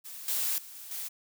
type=noise with level steps; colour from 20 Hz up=blue; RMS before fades=-43 / -30 / -47 / -45 / -37 dBFS; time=0.04-1.09 s; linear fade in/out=20 ms; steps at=0.28 / 0.58 / 0.75 / 0.91 s; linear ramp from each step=2 ms; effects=none